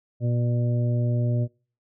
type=harmonic tone; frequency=120 Hz; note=B2; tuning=49 cents flat; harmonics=1 / 2 / 3 / 4 / 5; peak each=-21 / -32 / -36 / -42 / -35 dBFS; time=0.2-1.48 s; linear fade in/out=50 ms; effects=noise-tail reverb RT60 0.4 s tail -24 dB re dry